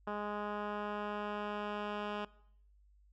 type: tone with low-pass filter sweep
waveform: 10% pulse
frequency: 207.7 Hz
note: G#3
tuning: in tune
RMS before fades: -39 dBFS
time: 0.07-2.25 s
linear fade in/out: 5 ms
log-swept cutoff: 1500 to 2600 Hz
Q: 1.3
effects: noise-tail reverb RT60 0.7 s tail -21 dB re dry + added 50 Hz sine -62 dBFS peak until 3.12 s